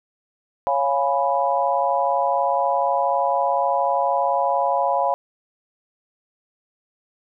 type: chord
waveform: sine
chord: C# dominant seventh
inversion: none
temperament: equal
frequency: 554.4 / 698.5 / 830.6 / 987.8 Hz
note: C#5 / E#5 / G#5 / B5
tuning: 0 / 0 / 0 / 0 cents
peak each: -23 dBFS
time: 0.67-5.14 s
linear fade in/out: 0 ms
effects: none